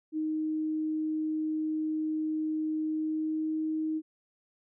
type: tone with pitch glide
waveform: sine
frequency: 311.6 to 313.8 Hz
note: D#4 to D#4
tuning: +3 to +15 cents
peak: -28 dBFS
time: 0.12-4.02 s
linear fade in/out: 50 ms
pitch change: +12 cents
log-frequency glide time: 2.85-3.56 s
effects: none